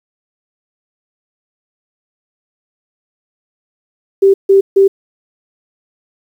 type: tone bursts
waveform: sine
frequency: 390.9 Hz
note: G4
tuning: 5 cents flat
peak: -4 dBFS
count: 3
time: 4.22-4.88 s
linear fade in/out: 10 ms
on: 120 ms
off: 150 ms
effects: 7-bit